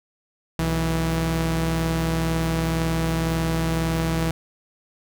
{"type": "tone pair together", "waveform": "sawtooth", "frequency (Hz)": [61.74, 163.22], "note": ["B1", "E3"], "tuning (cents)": [0, -17], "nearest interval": "octave + perfect fourth", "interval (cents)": 1683, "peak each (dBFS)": [-23, -18], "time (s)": [0.59, 4.31], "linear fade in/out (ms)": 0, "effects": []}